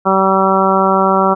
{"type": "harmonic tone", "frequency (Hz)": 191.9, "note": "G3", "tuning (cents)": -37, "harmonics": [1, 2, 3, 4, 5, 6, 7], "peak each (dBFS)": [-17, -17, -17, -17, -17, -17, -17], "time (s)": [0.05, 1.35], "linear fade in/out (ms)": 20, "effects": []}